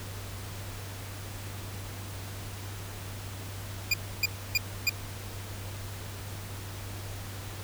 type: tone bursts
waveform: 25% pulse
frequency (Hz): 2421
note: D#7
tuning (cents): -48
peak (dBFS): -18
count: 4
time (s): 3.91-4.896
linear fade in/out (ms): 5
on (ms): 29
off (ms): 290
effects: added 98 Hz sine -39 dBFS peak until 7.63 s + pink hiss -43 dBFS RMS until 7.63 s